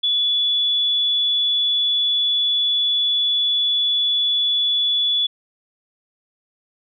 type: tone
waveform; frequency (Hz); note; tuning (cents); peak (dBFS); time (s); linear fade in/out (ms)
sine; 3430; A7; -45; -16; 0.03-5.27; 10
effects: none